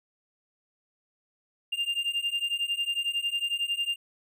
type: beating tone pair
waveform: triangle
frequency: 2794 / 2805 Hz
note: F7 / F7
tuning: 0 / +7 cents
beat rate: 11 Hz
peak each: -29 / -28 dBFS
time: 1.72-3.96 s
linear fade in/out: 10 ms
effects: none